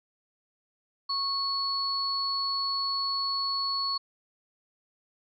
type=tone pair together; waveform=sine; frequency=1100 / 4400 Hz; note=C#6 / C#8; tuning=-14 / -14 cents; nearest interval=2 octaves; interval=2400 cents; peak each=-32 / -28 dBFS; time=1.09-3.98 s; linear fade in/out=10 ms; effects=none